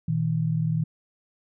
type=tone pair together; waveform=sine; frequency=120 / 160.18 Hz; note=B2 / E3; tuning=-49 / -49 cents; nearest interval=perfect fourth; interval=500 cents; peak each=-27 / -23 dBFS; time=0.08-0.84 s; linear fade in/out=5 ms; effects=none